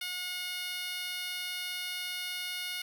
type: tone with high-pass filter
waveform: 10% pulse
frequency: 723 Hz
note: F#5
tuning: 40 cents flat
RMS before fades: -37 dBFS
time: 0.01-2.82 s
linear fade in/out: 5 ms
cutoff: 2100 Hz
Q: 0.95
effects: none